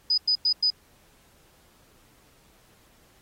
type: tone bursts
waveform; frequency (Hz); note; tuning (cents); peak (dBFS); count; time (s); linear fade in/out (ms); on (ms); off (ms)
sine; 4978; D#8; 0; -19; 4; 0.1-0.703; 5; 78; 97
effects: pink hiss -60 dBFS RMS until 3.21 s + AAC 48 kbps